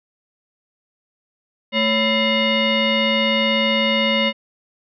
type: tone with frequency modulation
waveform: sine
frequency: 1331 Hz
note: E6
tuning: 16 cents sharp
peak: -15 dBFS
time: 1.72-4.33 s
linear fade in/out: 50 ms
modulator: 776 Hz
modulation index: 2.6
effects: none